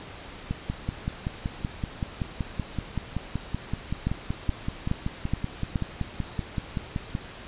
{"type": "two click trains", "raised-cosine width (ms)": 5, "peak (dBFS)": [-12, -15], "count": [5, 36], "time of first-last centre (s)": [[4.07, 5.758], [0.51, 7.151]], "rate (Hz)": [2.37, 5.27], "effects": ["pink hiss -42 dBFS RMS until 7.47 s", "resampled to 8000 Hz"]}